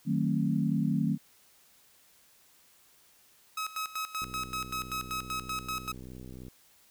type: chord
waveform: sine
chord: D# diminished seventh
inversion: none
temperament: just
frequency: 155.56 / 186.68 / 224 / 268.8 Hz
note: D#3 / F#3 / A3 / C4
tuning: 0 / +16 / +31 / +47 cents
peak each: -30 / -31 / -30 / -33 dBFS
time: 0.05-1.18 s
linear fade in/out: 50 ms
type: tone with tremolo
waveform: sawtooth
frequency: 1279 Hz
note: D#6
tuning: 47 cents sharp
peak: -28 dBFS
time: 3.57-5.92 s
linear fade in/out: 5 ms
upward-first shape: square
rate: 5.2 Hz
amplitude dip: 80%
type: click train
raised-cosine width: 3 ms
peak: -33 dBFS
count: 144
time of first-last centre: 4.22-6.483 s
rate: 63.2 Hz
effects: white hiss -62 dBFS RMS until 6.9 s